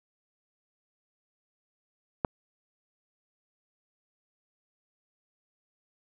click, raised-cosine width 1 ms, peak -11 dBFS, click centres 2.248 s, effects none

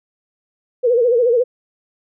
sine tone with vibrato, 480 Hz, B4, 49 cents flat, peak -11 dBFS, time 0.83-1.44 s, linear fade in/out 20 ms, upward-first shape sine, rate 14 Hz, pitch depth 100 cents each way, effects none

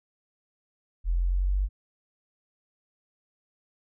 sine exponential sweep, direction up, 42.1 to 49.45 Hz, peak -22 dBFS, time 1.04-1.69 s, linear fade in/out 50 ms, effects none

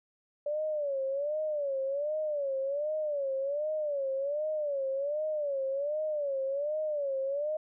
sine tone with vibrato, 576 Hz, D5, 34 cents flat, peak -29 dBFS, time 0.46-7.57 s, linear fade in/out 5 ms, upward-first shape sine, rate 1.3 Hz, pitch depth 130 cents each way, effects none

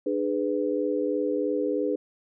sine chord, G# diminished, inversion second, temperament just, 299 / 415.3 / 498.4 Hz, D4 / G#4 / B4, +31 / 0 / +16 cents, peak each -28 dBFS, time 0.06-1.96 s, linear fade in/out 5 ms, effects none

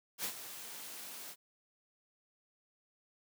white noise with ADSR envelope, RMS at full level -36 dBFS, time 0.18-1.36 s, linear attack 62 ms, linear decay 81 ms, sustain -11 dB, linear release 53 ms, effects high-pass 150 Hz 12 dB/octave

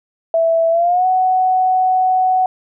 sine tone with pitch glide, 659.3 to 744.3 Hz, E5 to F#5, 0 to +10 cents, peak -11 dBFS, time 0.34-2.46 s, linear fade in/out 2 ms, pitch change +210 cents, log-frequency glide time 0.7-1.06 s, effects none

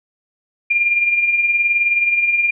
sine tone with tremolo, 2400 Hz, D7, 37 cents sharp, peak -11 dBFS, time 0.7-2.51 s, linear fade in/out 10 ms, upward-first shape sine, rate 19 Hz, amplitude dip 50%, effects none

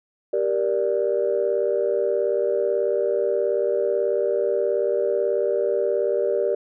sine chord, G minor, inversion none, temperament just, 392 / 470.4 / 588 Hz, G4 / Bb4 / D5, 0 / +16 / +2 cents, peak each -23 dBFS, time 0.33-6.55 s, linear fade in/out 5 ms, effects tanh soft clip ceiling -11 dBFS

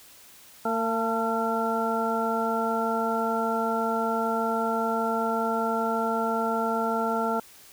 harmonic tone with a mistuned harmonic, 227.1 Hz, A#3, 45 cents flat, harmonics 1 / 2 / 3 / 4 / 6, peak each -30 / -30 / -30 / -30 / -30 dBFS, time 0.65-7.4 s, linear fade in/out 5 ms, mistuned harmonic 4, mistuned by -40 cents, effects white hiss -51 dBFS RMS until 7.72 s

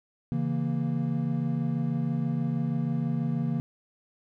triangle chord, A# diminished, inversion first, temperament equal, 138.59 / 164.81 / 233.1 Hz, C#3 / E3 / A#3, 0 / 0 / 0 cents, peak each -28 / -28 / -28 dBFS, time 0.32-3.6 s, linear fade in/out 0 ms, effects none

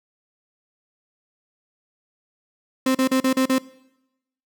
35% pulse tone bursts, 261.6 Hz, C4, in tune, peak -15 dBFS, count 6, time 2.86-3.584 s, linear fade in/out 5 ms, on 89 ms, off 38 ms, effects noise-tail reverb RT60 0.9 s tail -21 dB re dry

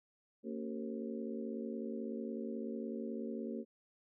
harmonic tone with a mistuned harmonic, 76.3 Hz, D#2, 33 cents flat, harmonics 3 / 4 / 5 / 6 / 7, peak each -41 / -46 / -45 / -47 / -50 dBFS, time 0.43-3.65 s, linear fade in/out 50 ms, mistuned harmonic 4, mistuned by -150 cents, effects none

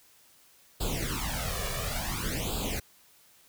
pink noise with flanger, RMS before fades -32 dBFS, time 0.8-2.8 s, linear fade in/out 10 ms, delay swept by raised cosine 0.25 to 1.75 ms, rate 0.57 Hz, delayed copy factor +0.9, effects white hiss -60 dBFS RMS until 3.48 s

